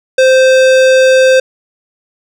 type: tone with hard clipping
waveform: sine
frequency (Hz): 521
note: C5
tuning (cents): -7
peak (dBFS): -6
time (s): 0.18-1.4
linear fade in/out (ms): 5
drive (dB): 18
effects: none